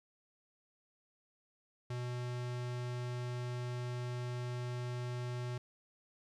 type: tone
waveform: square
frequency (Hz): 123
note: B2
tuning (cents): -7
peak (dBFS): -38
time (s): 1.9-5.58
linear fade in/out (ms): 5
effects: low-pass 7000 Hz 12 dB/octave + 13-bit